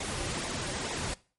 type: noise with flanger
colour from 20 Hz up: pink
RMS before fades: -34 dBFS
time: 0-1.14 s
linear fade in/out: 5 ms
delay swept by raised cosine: 0.66 to 4.56 ms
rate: 2.2 Hz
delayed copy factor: -0.6
effects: noise-tail reverb RT60 0.4 s tail -21 dB re dry + MP3 48 kbps